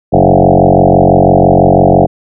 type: tone with frequency modulation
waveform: sine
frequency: 420.3 Hz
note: G#4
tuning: 21 cents sharp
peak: -3 dBFS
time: 0.12-2.07 s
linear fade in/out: 20 ms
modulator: 46 Hz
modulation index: 7.2
effects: none